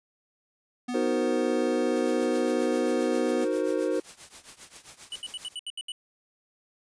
square tone, 246.9 Hz, B3, in tune, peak -30 dBFS, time 0.88-3.45 s, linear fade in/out 10 ms
triangle chord, C half-diminished seventh, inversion first, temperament equal, 311.1 / 370 / 466.2 / 523.3 Hz, Eb4 / Gb4 / Bb4 / C5, 0 / 0 / 0 / 0 cents, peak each -28 dBFS, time 0.94-4 s, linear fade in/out 5 ms
white noise with tremolo, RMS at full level -43 dBFS, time 1.93-5.56 s, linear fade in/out 50 ms, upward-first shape triangle, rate 7.5 Hz, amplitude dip 90%
square tone bursts, 2960 Hz, F#7, in tune, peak -33 dBFS, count 8, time 5.12-5.92 s, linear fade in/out 2 ms, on 37 ms, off 72 ms
effects resampled to 22050 Hz

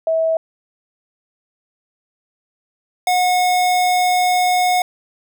sine / square tone pair in turn, 648 / 726.6 Hz, E5 / F#5, -30 / -32 cents, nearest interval major second, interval 198 cents, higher second, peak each -14 dBFS, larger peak neither, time 0.07-0.37 / 3.07-4.82 s, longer second, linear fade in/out 2 ms, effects none

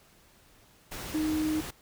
sine tone in noise, 310 Hz, D#4, 6 cents flat, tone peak -26 dBFS, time 1.14-1.61 s, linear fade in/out 10 ms, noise pink, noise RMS -39 dBFS, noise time 0.91-1.71 s, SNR +10 dB, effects pink hiss -60 dBFS RMS until 1.81 s

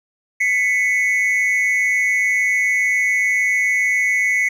triangle tone pair together, 2002 / 2209 Hz, B6 / C#7, +23 / -7 cents, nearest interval major second, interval 170 cents, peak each -16 dBFS, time 0.4-4.49 s, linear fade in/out 10 ms, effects none

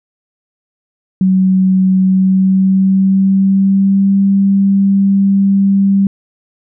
sine tone with pitch glide, 188 to 196.55 Hz, F#3 to G3, +28 to +5 cents, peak -7 dBFS, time 1.21-6.07 s, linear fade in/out 2 ms, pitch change +77 cents, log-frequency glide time 2-4.16 s, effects none

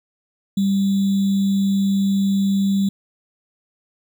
sine tone with sample-and-hold, 196.7 Hz, G3, 6 cents sharp, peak -15 dBFS, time 0.57-2.89 s, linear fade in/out 5 ms, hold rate 3675 Hz, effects none

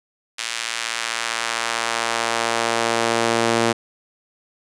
sawtooth tone with high-pass filter sweep, 115.5 Hz, A#2, 16 cents flat, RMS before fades -22 dBFS, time 0.38-3.73 s, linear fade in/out 10 ms, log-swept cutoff 2400 to 310 Hz, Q 0.8, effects resampled to 22050 Hz

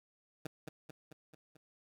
15% pulse tone with echo, 155.1 Hz, D#3, 5 cents flat, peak -32 dBFS, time 0.45-0.47 s, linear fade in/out 5 ms, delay 220 ms, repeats 5, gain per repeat -4 dB, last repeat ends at 1.57 s, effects none

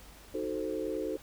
sine chord, D# diminished seventh, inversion none, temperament equal, 311.1 / 370 / 440 / 523.3 Hz, D#4 / F#4 / A4 / C5, 0 / 0 / 0 / 0 cents, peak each -37 / -38 / -36 / -38 dBFS, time 0.34-1.17 s, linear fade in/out 5 ms, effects added 50 Hz sine -55 dBFS peak until 1.22 s + pink hiss -54 dBFS RMS until 1.22 s

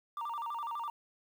sine tone with vibrato, 1046.5 Hz, C6, in tune, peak -33 dBFS, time 0.17-0.9 s, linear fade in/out 2 ms, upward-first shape square, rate 12 Hz, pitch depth 210 cents each way, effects tanh soft clip ceiling -34 dBFS + 10-bit

